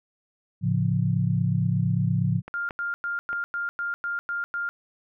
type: chord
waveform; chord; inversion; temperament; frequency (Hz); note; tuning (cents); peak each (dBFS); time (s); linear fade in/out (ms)
sine; A augmented; none; equal; 110 / 138.59 / 174.61; A2 / C#3 / E#3; 0 / 0 / 0; -25; 0.61-2.42; 50
type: clicks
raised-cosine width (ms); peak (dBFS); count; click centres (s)
0.5; -23; 3; 2.48 / 2.708 / 3.33
type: tone bursts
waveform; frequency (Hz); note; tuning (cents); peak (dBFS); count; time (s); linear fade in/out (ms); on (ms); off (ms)
sine; 1401; F6; +5; -26; 9; 2.54-4.69; 0; 150; 100
effects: none